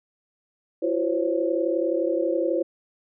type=tone cluster; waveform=sine; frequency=337.4 / 369.2 / 516 / 555 Hz; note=E4 / F#4 / C5 / C#5; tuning=+40 / -4 / -24 / +2 cents; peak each=-25 / -30 / -26 / -27 dBFS; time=0.82-2.63 s; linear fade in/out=10 ms; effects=none